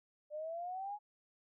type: exponential sweep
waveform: sine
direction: up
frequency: 591 to 843 Hz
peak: -39 dBFS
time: 0.3-0.99 s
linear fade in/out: 50 ms
effects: none